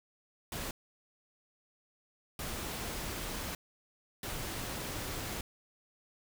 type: noise bursts at uneven times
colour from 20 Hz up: pink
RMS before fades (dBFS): -39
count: 3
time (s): 0.52-0.71 / 2.39-3.55 / 4.23-5.41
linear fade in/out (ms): 2
effects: none